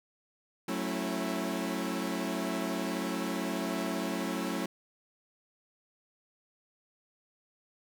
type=chord; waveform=sawtooth; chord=F# minor seventh; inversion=none; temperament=equal with one note detuned; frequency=185 / 220 / 271.5 / 329.6 Hz; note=F#3 / A3 / C#4 / E4; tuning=0 / 0 / -36 / 0 cents; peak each=-33 dBFS; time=0.68-4.66 s; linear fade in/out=5 ms; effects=none